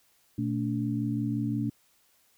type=tone cluster; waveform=sine; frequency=121.2 / 221.1 / 286.8 Hz; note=B2 / A3 / D4; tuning=-32 / +9 / -41 cents; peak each=-31 dBFS; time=0.38-1.7 s; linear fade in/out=5 ms; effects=white hiss -66 dBFS RMS until 2.37 s